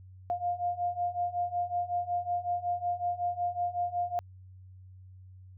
sine beating tone pair, 702 / 707.4 Hz, F5 / F5, +9 / +22 cents, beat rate 5.4 Hz, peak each -33 / -31 dBFS, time 0.3-4.19 s, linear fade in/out 0 ms, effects added 93 Hz sine -48 dBFS peak until 5.57 s

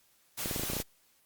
white noise, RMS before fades -36 dBFS, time 0.37-0.83 s, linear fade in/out 20 ms
clicks, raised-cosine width 2 ms, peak -22 dBFS, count 9, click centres 0.459 / 0.512 / 0.562 / 0.596 / 0.635 / 0.7 / 0.734 / 0.767 / 0.801 s
effects white hiss -67 dBFS RMS until 1.25 s + Opus 48 kbps

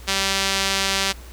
sawtooth tone with band-pass filter, 194.4 Hz, G3, 14 cents flat, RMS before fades -22 dBFS, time 0.07-1.13 s, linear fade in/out 20 ms, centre 4400 Hz, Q 0.89, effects added 60 Hz sine -37 dBFS peak until 1.32 s + pink hiss -45 dBFS RMS until 1.32 s

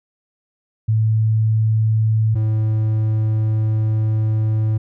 sine / triangle tone pair in turn, 110 / 109.05 Hz, A2 / A2, 0 / -15 cents, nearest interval unison, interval 15 cents, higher first, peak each -13 dBFS, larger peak neither, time 0.88-2.35 / 2.35-4.78 s, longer second, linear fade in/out 10 ms, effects none

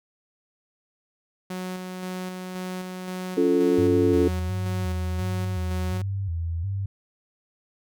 sawtooth tone with tremolo, 183.9 Hz, F#3, 10 cents flat, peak -26 dBFS, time 1.5-6.02 s, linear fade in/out 5 ms, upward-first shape square, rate 1.9 Hz, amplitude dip 30%
sine chord, Db augmented, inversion none, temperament equal, 277.2 / 349.2 / 440 Hz, Db4 / F4 / A4, 0 / 0 / 0 cents, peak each -22 dBFS, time 3.37-4.28 s, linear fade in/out 5 ms
sine tone with vibrato, 90.5 Hz, F#2, 38 cents flat, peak -25 dBFS, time 3.78-6.86 s, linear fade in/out 5 ms, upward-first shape square, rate 1.4 Hz, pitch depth 140 cents each way
effects none

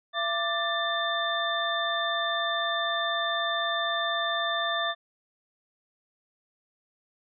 sine tone cluster, 676 / 1177 / 1769 / 3572 Hz, E5 / D6 / A6 / A7, +43 / +3 / +9 / +25 cents, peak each -31 dBFS, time 0.13-4.95 s, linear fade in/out 50 ms, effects none

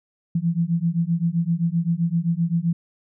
sine beating tone pair, 164.81 / 172.51 Hz, E3 / F3, 0 / -21 cents, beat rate 7.7 Hz, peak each -22 / -22 dBFS, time 0.35-2.73 s, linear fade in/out 5 ms, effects none

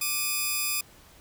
5% pulse tone pair together, 1175.1 / 2500 Hz, D6 / D#7, +1 / +8 cents, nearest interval octave + minor second, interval 1307 cents, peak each -22 / -17 dBFS, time 0.01-0.81 s, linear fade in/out 5 ms, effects pink hiss -54 dBFS RMS until 1.2 s

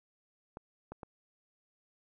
clicks, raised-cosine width 1 ms, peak -29 dBFS, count 3, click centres 0.571 / 0.92 / 1.032 s, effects none

